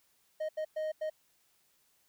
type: tone bursts at uneven times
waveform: triangle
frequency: 622.3 Hz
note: D#5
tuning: in tune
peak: -30 dBFS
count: 4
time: 0.4-0.49 / 0.57-0.65 / 0.76-0.92 / 1.01-1.1 s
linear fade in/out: 10 ms
effects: white hiss -71 dBFS RMS until 2.08 s